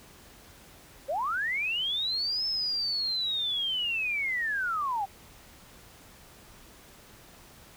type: linear two-way sweep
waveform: sine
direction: up then down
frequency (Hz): 508 to 5274 to 757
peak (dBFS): -27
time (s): 1.08-5.06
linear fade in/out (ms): 20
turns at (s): 2.46
effects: pink hiss -53 dBFS RMS until 7.76 s